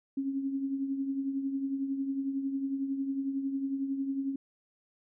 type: tone with tremolo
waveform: sine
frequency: 272.6 Hz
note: C#4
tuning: 29 cents flat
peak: -27 dBFS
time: 0.17-4.36 s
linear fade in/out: 5 ms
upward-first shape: triangle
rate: 11 Hz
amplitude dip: 60%
effects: none